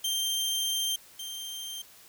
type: tone pair in turn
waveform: sawtooth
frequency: 3157 / 3157 Hz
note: G7 / G7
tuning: +12 / +12 cents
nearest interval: unison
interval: 0 cents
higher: neither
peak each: -24 / -33 dBFS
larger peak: first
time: 0.04-0.96 / 1.19-1.82 s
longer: first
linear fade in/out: 5 ms
effects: white hiss -54 dBFS RMS until 2.08 s